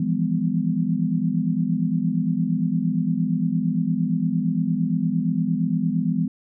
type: tone cluster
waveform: sine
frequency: 163.7 / 172.4 / 203.6 / 249.5 Hz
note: E3 / F3 / G#3 / B3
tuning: -12 / -22 / -34 / +18 cents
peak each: -25 dBFS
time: 0-6.28 s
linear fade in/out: 5 ms
effects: none

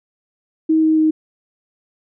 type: tone with pitch steps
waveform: sine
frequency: 317.4 / 315.2 / 313 Hz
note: D#4 / D#4 / D#4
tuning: +35 / +23 / +10 cents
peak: -11 dBFS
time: 0.69-1.11 s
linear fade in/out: 10 ms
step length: 140 ms
effects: none

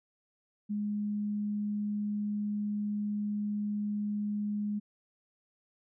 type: tone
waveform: sine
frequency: 207.7 Hz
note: G#3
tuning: in tune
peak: -30 dBFS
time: 0.69-4.8 s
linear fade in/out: 20 ms
effects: none

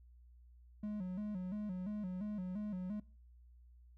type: tone with vibrato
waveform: triangle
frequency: 196 Hz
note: G3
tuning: in tune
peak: -36 dBFS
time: 0.83-3 s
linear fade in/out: 5 ms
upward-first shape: square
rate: 2.9 Hz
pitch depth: 120 cents each way
effects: noise-tail reverb RT60 0.4 s tail -22 dB re dry + added 60 Hz sine -58 dBFS peak until 3.97 s

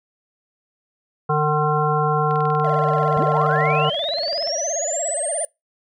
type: harmonic tone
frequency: 151.2 Hz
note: D#3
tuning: 49 cents flat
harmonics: 1 / 3 / 5 / 7 / 9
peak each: -21 / -22 / -23 / -23 / -25 dBFS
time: 1.29-3.9 s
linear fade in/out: 10 ms
type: click train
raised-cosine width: 0.3 ms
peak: -22 dBFS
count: 46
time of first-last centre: 2.31-4.473 s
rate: 20.8 Hz
type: tone with vibrato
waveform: triangle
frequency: 622 Hz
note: D#5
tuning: 1 cent flat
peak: -22 dBFS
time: 2.64-5.45 s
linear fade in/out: 5 ms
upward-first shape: sine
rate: 17 Hz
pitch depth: 180 cents each way
type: linear sweep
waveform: sine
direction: up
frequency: 120 to 9300 Hz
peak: -23 dBFS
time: 3.17-5.45 s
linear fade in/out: 0 ms
effects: noise-tail reverb RT60 0.2 s tail -23 dB re dry

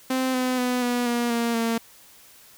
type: tone with pitch steps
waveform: sawtooth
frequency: 259.5 / 254.2 / 248.9 / 243.8 / 238.8 / 233.9 / 229.1 Hz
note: C4 / C4 / B3 / B3 / A#3 / A#3 / A#3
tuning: -14 / -50 / +14 / -22 / +42 / +6 / -30 cents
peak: -18 dBFS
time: 0.1-1.78 s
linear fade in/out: 5 ms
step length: 240 ms
effects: white hiss -51 dBFS RMS until 2.57 s

